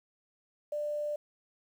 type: tone with quantisation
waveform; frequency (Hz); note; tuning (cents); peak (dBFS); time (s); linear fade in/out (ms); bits
sine; 593; D5; +17; -31; 0.72-1.16; 5; 10
effects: none